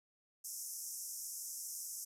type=band-pass noise; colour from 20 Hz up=pink; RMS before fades=-45 dBFS; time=0.44-2.05 s; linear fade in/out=10 ms; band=5400 to 14000 Hz; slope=96 dB/octave; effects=none